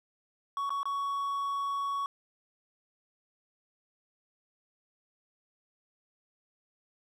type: tone with dropouts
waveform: triangle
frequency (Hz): 1118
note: C#6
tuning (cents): +14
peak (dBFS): -28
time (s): 0.57-2.06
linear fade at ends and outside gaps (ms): 1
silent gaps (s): 0.694-0.704 / 0.831-0.855
effects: none